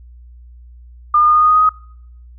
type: tone with pitch steps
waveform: sine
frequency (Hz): 1207 / 1214 / 1221 / 1228.1 / 1235.2 / 1242.4 / 1249.6 / 1256.8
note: D6 / D#6 / D#6 / D#6 / D#6 / D#6 / D#6 / D#6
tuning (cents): +47 / -43 / -33 / -23 / -13 / -3 / +7 / +17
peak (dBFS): -8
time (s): 1.14-1.692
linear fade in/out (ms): 5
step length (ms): 69
effects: noise-tail reverb RT60 0.7 s tail -24 dB re dry + added 60 Hz sine -37 dBFS peak until 2.38 s